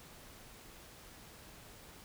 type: silence
effects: pink hiss -55 dBFS RMS until 2.04 s